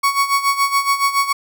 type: tone with tremolo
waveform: 35% pulse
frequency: 1115 Hz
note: C#6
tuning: 10 cents sharp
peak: -10 dBFS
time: 0.03-1.33 s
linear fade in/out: 10 ms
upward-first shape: sine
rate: 7.1 Hz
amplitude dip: 75%
effects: none